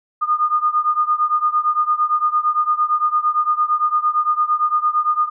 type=beating tone pair; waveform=sine; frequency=1219 / 1227.8 Hz; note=D#6 / D#6; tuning=-36 / -23 cents; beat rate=8.8 Hz; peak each=-17 / -19 dBFS; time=0.21-5.3 s; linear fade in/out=20 ms; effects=none